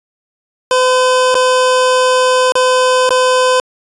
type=tone with dropouts; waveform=25% pulse; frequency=509 Hz; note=C5; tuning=48 cents flat; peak=-5 dBFS; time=0.71-3.6 s; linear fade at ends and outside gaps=1 ms; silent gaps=1.344-1.352 / 2.521-2.554 / 3.092-3.106 s; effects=resampled to 22050 Hz

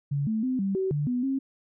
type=tone with pitch steps; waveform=sine; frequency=141.9 / 219.4 / 256.9 / 195.2 / 380.2 / 146.6 / 247.1 / 269 Hz; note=C#3 / A3 / C4 / G3 / F#4 / D3 / B3 / C4; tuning=+41 / -5 / -32 / -7 / +47 / -3 / +1 / +48 cents; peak=-24 dBFS; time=0.11-1.39 s; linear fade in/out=10 ms; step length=160 ms; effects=none

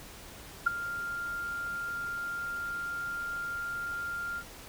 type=tone with ADSR envelope; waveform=sine; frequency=1396.9 Hz; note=F6; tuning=in tune; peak=-18 dBFS; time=0.66-4.44 s; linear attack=11 ms; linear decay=11 ms; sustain=-15 dB; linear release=72 ms; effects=pink hiss -48 dBFS RMS until 4.68 s

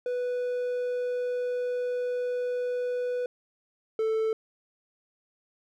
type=tone pair in turn; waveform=triangle; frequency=493.9 / 441.5 Hz; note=B4 / A4; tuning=0 / +6 cents; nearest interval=major second; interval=194 cents; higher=first; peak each=-25 / -22 dBFS; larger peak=second; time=0.06-3.26 / 3.99-4.33 s; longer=first; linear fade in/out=2 ms; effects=none

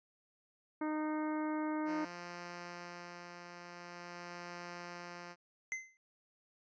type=harmonic tone; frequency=307.5 Hz; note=D#4; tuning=20 cents flat; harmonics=1 / 2 / 3 / 4 / 5 / 6 / 7; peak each=-35 / -44 / -43 / -47 / -50 / -55 / -53 dBFS; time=0.81-2.05 s; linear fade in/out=5 ms
type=tone with tremolo; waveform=5% pulse; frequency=174.8 Hz; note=F3; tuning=2 cents sharp; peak=-33 dBFS; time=1.85-5.36 s; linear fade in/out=50 ms; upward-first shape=sine; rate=0.45 Hz; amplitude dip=40%
type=tone with exponential decay; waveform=square; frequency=2062 Hz; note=C7; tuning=26 cents flat; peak=-34 dBFS; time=5.72-5.97 s; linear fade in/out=0 ms; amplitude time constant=54 ms
effects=resampled to 16000 Hz

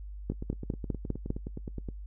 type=two click trains; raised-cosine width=3 ms; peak=-24 / -17 dBFS; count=16 / 6; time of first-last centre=0.32-1.887 / 0.3-1.304 s; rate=9.57 / 4.98 Hz; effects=noise-tail reverb RT60 0.1 s tail -21 dB re dry + added 50 Hz sine -39 dBFS peak until 2.06 s

